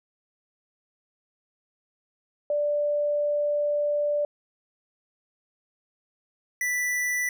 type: tone pair in turn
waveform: sine / square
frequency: 587.3 / 1975.4 Hz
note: D5 / B6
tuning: 0 / 0 cents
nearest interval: octave + major sixth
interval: 2100 cents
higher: second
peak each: -22 / -25 dBFS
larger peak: first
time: 2.5-4.25 / 6.61-7.29 s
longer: first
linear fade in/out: 2 ms
effects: none